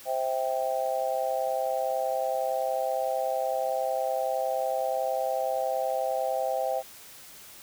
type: chord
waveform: sine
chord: C major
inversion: none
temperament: just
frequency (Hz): 523.3 / 654.1 / 784.9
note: C5 / E5 / G5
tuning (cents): 0 / -14 / +2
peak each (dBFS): -30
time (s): 0.05-6.83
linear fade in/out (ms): 50
effects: white hiss -48 dBFS RMS until 7.62 s